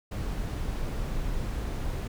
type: noise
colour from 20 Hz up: brown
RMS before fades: -31 dBFS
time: 0.11-2.08 s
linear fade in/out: 10 ms
effects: none